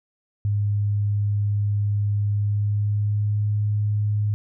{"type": "tone with pitch glide", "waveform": "sine", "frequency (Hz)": [102.8, 104.54], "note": ["G#2", "G#2"], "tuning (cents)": [-17, 12], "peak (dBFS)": -19, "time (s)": [0.45, 4.34], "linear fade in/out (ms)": 0, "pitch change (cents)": 29, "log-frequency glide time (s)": [2.3, 3.48], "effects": []}